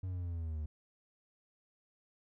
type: linear sweep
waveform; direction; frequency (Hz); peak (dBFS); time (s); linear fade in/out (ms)
triangle; down; 94.2 to 74.8; -34; 0.03-0.66; 5
effects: none